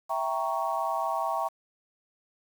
sine chord, E diminished seventh, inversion none, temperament equal, 659.3 / 784 / 932.3 / 1108.7 Hz, E5 / G5 / Bb5 / Db6, 0 / 0 / 0 / 0 cents, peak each -32 dBFS, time 0.09-1.49 s, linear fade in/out 20 ms, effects 8-bit

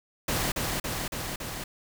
pink noise with echo, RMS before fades -28 dBFS, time 0.28-0.52 s, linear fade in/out 5 ms, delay 280 ms, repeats 4, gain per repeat -2 dB, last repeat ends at 1.64 s, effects none

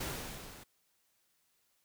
pink noise with level ramp, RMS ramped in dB -37 to -53 dBFS, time 0-0.64 s, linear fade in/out 10 ms, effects white hiss -75 dBFS RMS until 1.84 s

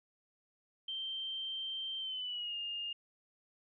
sine tone with pitch glide, 3136 to 2826 Hz, G7 to F7, 0 to +20 cents, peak -37 dBFS, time 0.88-2.93 s, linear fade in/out 5 ms, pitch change -180 cents, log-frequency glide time 1.99-2.56 s, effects none

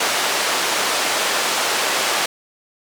pink band-pass noise, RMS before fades -20 dBFS, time 0-2.26 s, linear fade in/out 5 ms, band 570 to 8500 Hz, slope 12 dB/octave, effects none

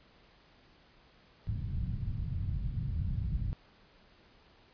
white low-pass noise, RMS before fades -34 dBFS, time 1.47-3.53 s, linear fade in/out 0 ms, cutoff 130 Hz, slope 24 dB/octave, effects pink hiss -62 dBFS RMS until 4.73 s + resampled to 11025 Hz

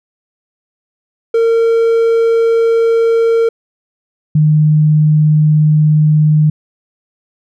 triangle / sine tone pair in turn, 457.9 / 152.81 Hz, A#4 / D#3, -31 / -31 cents, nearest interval octave + perfect fifth, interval 1900 cents, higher first, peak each -6 dBFS, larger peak neither, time 1.34-3.49 / 4.35-6.5 s, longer neither, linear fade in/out 5 ms, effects none

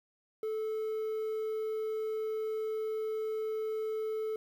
triangle tone with quantisation, 435.2 Hz, A4, 19 cents flat, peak -30 dBFS, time 0.43-4.36 s, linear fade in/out 2 ms, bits 10, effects none

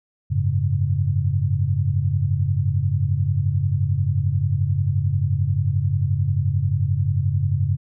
sine chord, F# suspended second, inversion none, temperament equal, 92.5 / 103.83 / 138.59 Hz, F#2 / G#2 / C#3, 0 / 0 / 0 cents, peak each -22 dBFS, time 0.3-7.77 s, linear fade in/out 20 ms, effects none

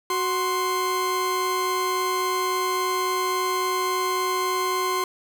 40% pulse tone pair together, 370.9 / 1049.1 Hz, F#4 / C6, +4 / +4 cents, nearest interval octave + tritone, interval 1800 cents, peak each -26 / -23 dBFS, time 0.1-5.04 s, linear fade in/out 2 ms, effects none

